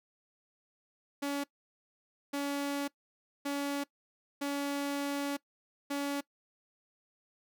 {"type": "tone bursts at uneven times", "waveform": "sawtooth", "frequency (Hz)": 283.1, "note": "C#4", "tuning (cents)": 37, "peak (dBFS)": -28, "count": 5, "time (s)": [[1.22, 1.44], [2.33, 2.88], [3.45, 3.84], [4.41, 5.37], [5.9, 6.21]], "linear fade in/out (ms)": 10, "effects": ["noise-tail reverb RT60 0.1 s tail -21 dB re dry"]}